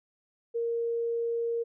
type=tone; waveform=sine; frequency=465.7 Hz; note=A#4; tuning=2 cents flat; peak=-27 dBFS; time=0.54-1.64 s; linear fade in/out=20 ms; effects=none